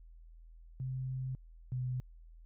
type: tone pair in turn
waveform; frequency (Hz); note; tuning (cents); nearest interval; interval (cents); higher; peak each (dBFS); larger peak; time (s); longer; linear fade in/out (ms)
sine; 130 / 126.52; C3 / B2; -11 / +42; unison; 47; first; -35 / -33; second; 0.8-1.35 / 1.72-2; first; 0
effects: added 41 Hz sine -52 dBFS peak until 2.45 s